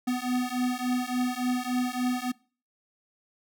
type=beating tone pair; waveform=square; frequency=247.9 / 251.4 Hz; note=B3 / B3; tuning=+7 / +31 cents; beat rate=3.5 Hz; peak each=-30 dBFS; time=0.07-2.32 s; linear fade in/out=10 ms; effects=noise-tail reverb RT60 0.4 s tail -23 dB re dry